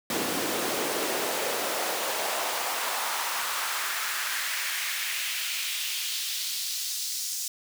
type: noise with high-pass filter sweep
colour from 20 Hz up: pink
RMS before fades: -30 dBFS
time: 0.1-7.48 s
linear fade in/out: 2 ms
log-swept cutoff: 260 to 5800 Hz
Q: 1.6
effects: none